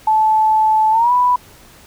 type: tone with pitch glide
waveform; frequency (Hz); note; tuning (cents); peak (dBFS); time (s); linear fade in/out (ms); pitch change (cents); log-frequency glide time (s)
sine; 870 to 987.9; A5 to B5; -20 to 0; -10; 0.07-1.36; 5; +220; 0.91-1.12
effects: pink hiss -44 dBFS RMS until 1.86 s